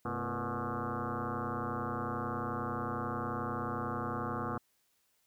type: tone with frequency modulation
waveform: sine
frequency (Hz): 491.6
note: B4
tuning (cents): -8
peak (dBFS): -33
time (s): 0.05-4.58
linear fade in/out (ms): 5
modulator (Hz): 119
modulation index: 7.3
effects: white hiss -74 dBFS RMS until 5.26 s